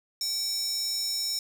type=tone with high-pass filter; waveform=square; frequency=767 Hz; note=G5; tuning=38 cents flat; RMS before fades=-30 dBFS; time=0.21-1.39 s; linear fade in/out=2 ms; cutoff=5700 Hz; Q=7.6; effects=none